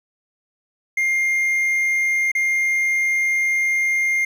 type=tone with dropouts; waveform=triangle; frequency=2115 Hz; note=C7; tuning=18 cents sharp; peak=-15 dBFS; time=0.97-4.25 s; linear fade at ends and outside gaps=5 ms; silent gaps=2.317-2.35 s; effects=9-bit